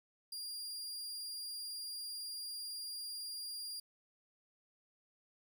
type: tone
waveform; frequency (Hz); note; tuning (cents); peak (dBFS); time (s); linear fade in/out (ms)
sawtooth; 4806; D8; +39; -39; 0.32-3.8; 5
effects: none